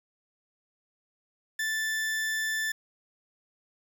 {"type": "tone", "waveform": "40% pulse", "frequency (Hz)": 1760, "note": "A6", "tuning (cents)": 0, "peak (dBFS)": -27, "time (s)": [1.59, 2.72], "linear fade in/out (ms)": 5, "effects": ["9-bit"]}